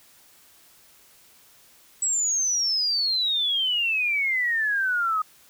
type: exponential sweep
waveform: sine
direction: down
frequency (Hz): 7880 to 1244.5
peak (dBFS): -21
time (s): 2.02-5.22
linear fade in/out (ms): 5
effects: white hiss -55 dBFS RMS until 5.49 s